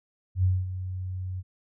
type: tone with ADSR envelope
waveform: sine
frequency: 92.5 Hz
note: F#2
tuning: in tune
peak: -18 dBFS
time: 0.35-1.43 s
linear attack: 87 ms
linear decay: 220 ms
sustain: -12 dB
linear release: 40 ms
effects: none